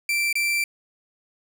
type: tone with dropouts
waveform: 40% pulse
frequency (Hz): 2346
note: D7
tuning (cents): -2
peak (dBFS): -20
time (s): 0.09-0.64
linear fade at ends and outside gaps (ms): 2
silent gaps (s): 0.328-0.354
effects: none